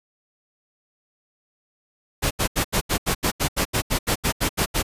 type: noise bursts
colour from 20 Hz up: pink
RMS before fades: -21 dBFS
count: 16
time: 2.22-4.829 s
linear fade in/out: 20 ms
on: 89 ms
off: 79 ms
effects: resampled to 32000 Hz